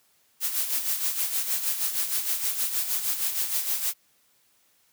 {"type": "noise with tremolo", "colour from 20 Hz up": "blue", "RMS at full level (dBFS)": -25, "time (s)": [0.4, 3.94], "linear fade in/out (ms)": 50, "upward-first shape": "sine", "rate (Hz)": 6.4, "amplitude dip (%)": 60, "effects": ["white hiss -65 dBFS RMS until 4.92 s", "high-pass 60 Hz 12 dB/octave"]}